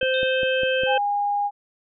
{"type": "harmonic tone", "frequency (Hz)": 520, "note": "C5", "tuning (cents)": -11, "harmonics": [1, 3, 5, 6], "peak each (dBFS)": [-21, -26, -28, -29], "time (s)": [0.01, 0.98], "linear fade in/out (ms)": 5}
{"type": "click train", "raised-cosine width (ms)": 2, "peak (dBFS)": -20, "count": 5, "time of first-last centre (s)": [0.03, 0.835], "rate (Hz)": 4.97}
{"type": "tone with exponential decay", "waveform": "sine", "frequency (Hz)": 3642, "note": "A#7", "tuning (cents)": -41, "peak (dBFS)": -29, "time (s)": [0.14, 0.83], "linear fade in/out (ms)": 1, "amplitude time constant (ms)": 150}
{"type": "tone", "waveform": "sine", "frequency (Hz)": 816, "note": "G#5", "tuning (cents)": -31, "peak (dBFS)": -20, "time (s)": [0.86, 1.51], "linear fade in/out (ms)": 50}
{"effects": []}